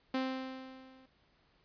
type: tone with level ramp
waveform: sawtooth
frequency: 261.6 Hz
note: C4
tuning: in tune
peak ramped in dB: -26 to -55 dBFS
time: 0.14-1.06 s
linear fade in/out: 5 ms
effects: pink hiss -70 dBFS RMS until 1.64 s + resampled to 11025 Hz